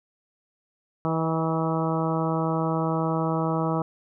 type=harmonic tone with a mistuned harmonic; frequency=162 Hz; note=E3; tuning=30 cents flat; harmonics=1 / 2 / 3 / 4 / 5 / 6 / 7 / 8; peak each=-26 / -29 / -31 / -32 / -33 / -34 / -34 / -35 dBFS; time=1.05-3.82 s; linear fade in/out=0 ms; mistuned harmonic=4; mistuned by=-19 cents; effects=none